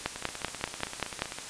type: two click trains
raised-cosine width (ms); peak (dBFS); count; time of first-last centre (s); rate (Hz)
0.3; -11 / -20; 7 / 20; 0.06-1.221 / 0.16-1.386; 5.17 / 15.5
effects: white hiss -41 dBFS RMS until 1.49 s + resampled to 22050 Hz